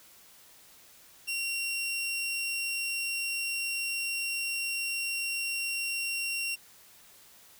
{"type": "tone", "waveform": "sawtooth", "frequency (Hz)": 2747, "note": "F7", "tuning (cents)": -29, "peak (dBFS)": -27, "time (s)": [1.27, 6.56], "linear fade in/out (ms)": 20, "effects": ["white hiss -56 dBFS RMS until 7.59 s"]}